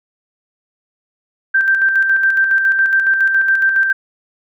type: tone with tremolo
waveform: sine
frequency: 1568 Hz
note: G6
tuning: in tune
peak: -9 dBFS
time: 1.54-3.93 s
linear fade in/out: 10 ms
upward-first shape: square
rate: 7.2 Hz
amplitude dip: 40%
effects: none